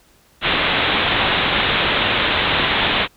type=low-pass noise; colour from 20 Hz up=white; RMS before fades=-18 dBFS; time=0.41-3.08 s; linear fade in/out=50 ms; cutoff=3800 Hz; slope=96 dB/octave; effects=pink hiss -54 dBFS RMS until 3.16 s